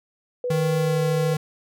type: tone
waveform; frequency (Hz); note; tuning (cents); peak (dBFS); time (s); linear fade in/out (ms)
sine; 493.9; B4; 0; -23; 0.44-1.34; 2
type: tone with pitch glide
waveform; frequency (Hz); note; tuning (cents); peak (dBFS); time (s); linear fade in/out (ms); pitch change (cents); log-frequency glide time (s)
square; 155.56 to 153.33; D#3 to D#3; 0 to -25; -22; 0.5-1.37; 5; -25; 0.77-0.99
effects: none